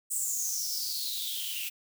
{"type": "noise with high-pass filter sweep", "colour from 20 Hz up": "blue", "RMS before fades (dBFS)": -33, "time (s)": [0.1, 1.7], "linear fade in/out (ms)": 20, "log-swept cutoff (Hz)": [8200, 2600], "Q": 8.6, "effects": []}